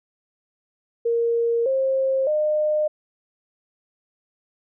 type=tone with pitch steps; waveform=sine; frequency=466.2 / 532.4 / 608.1 Hz; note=A#4 / C5 / D#5; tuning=0 / +30 / -40 cents; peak=-18 dBFS; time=1.05-2.88 s; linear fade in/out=10 ms; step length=610 ms; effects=none